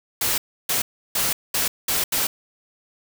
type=noise bursts at uneven times; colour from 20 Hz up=white; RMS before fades=-22 dBFS; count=6; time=0.21-0.38 / 0.69-0.82 / 1.15-1.33 / 1.54-1.68 / 1.88-2.04 / 2.12-2.27 s; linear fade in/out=5 ms; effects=none